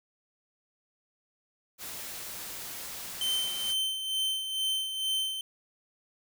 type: noise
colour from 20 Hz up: white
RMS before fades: -40 dBFS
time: 1.78-3.75 s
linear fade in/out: 50 ms
type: tone with tremolo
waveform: 45% pulse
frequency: 3094 Hz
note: G7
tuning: 23 cents flat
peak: -26 dBFS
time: 3.21-5.41 s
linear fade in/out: 2 ms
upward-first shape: sine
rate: 2.2 Hz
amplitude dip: 55%
effects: none